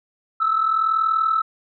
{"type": "tone pair together", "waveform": "sine", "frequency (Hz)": [1278, 1318.5], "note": ["D#6", "E6"], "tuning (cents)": [46, 0], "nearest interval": "minor second", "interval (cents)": 54, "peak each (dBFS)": [-22, -17], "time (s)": [0.4, 1.42], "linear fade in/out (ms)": 10, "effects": ["tanh soft clip ceiling -11 dBFS"]}